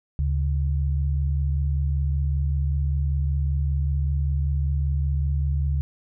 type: tone pair together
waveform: sine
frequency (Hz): 73.42 / 138.6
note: D2 / C#3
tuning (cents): 0 / 0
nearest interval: major seventh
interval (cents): 1100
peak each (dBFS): -21 / -27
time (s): 0.19-5.81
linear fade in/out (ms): 0
effects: none